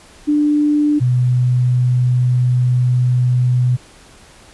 sine tone pair in turn, 296.5 / 124.66 Hz, D4 / B2, +17 / +17 cents, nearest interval octave + minor third, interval 1500 cents, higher first, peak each -11 dBFS, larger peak neither, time 0.27-1 / 1-3.77 s, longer second, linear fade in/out 20 ms, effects pink hiss -44 dBFS RMS until 4.53 s + resampled to 24000 Hz

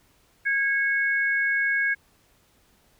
sine tone pair together, 1641.5 / 2200 Hz, G#6 / C#7, -21 / -14 cents, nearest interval perfect fourth, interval 507 cents, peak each -22 / -26 dBFS, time 0.45-1.95 s, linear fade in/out 20 ms, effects pink hiss -62 dBFS RMS until 2.99 s

